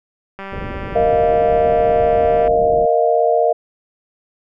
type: click train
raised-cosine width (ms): 0.5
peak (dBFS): -16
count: 408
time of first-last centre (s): 0.39-2.477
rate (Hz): 195
type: low-pass noise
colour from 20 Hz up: pink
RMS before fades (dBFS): -28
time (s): 0.52-2.86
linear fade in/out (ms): 2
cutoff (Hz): 600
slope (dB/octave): 96
type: chord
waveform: sine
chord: Bb suspended fourth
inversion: none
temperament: equal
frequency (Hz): 466.2 / 622.3 / 698.5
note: Bb4 / Eb5 / F5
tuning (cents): 0 / 0 / 0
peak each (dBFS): -16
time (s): 0.95-3.53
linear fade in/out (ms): 10
effects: none